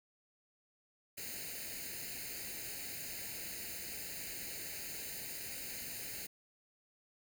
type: noise with comb filter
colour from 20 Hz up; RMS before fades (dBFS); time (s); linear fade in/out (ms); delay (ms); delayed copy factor
white; -44; 1.17-6.27; 10; 0.44; +0.85
effects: none